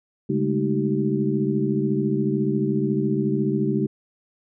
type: tone cluster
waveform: sine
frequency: 140.4 / 202.4 / 216.5 / 313.1 / 384.3 Hz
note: C#3 / G#3 / A3 / D#4 / G4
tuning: +22 / -44 / -28 / +11 / -34 cents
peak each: -26 dBFS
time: 0.29-3.87 s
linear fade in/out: 10 ms
effects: none